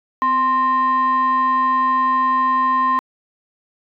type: tone with frequency modulation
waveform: sine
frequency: 1048 Hz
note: C6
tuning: 2 cents sharp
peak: -13 dBFS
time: 0.22-2.99 s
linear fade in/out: 0 ms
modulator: 792 Hz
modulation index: 0.4
effects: tanh soft clip ceiling -9 dBFS